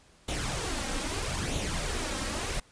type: noise with flanger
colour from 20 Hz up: pink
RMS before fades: -32 dBFS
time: 0.28-2.6 s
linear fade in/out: 5 ms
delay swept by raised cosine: 0.29 to 3.79 ms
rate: 0.78 Hz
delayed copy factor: +0.55
effects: pink hiss -60 dBFS RMS until 2.71 s + resampled to 22050 Hz